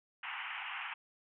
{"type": "band-pass noise", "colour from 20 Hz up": "white", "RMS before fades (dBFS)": -42, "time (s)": [0.23, 0.94], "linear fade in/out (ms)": 5, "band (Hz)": [760, 3000], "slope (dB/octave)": 96, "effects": []}